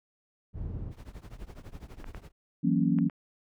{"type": "low-pass noise", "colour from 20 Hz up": "white", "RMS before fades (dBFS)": -36, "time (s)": [0.53, 0.94], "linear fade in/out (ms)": 50, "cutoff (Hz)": 110, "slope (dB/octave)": 12}
{"type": "noise with tremolo", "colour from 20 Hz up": "brown", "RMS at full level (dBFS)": -40, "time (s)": [0.9, 2.32], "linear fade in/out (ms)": 50, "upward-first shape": "triangle", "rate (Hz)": 12, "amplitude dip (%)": 95}
{"type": "clicks", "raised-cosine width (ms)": 0.5, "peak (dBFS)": -28, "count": 4, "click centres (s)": [2.043, 2.147, 2.987, 3.098]}
{"type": "chord", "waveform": "sine", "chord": "F# dominant seventh", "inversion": "third", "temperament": "equal", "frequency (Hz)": [164.81, 185, 233.1, 277.2], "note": ["E3", "F#3", "A#3", "C#4"], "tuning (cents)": [0, 0, 0, 0], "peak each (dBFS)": -28, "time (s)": [2.63, 3.09], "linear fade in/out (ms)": 20}
{"effects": []}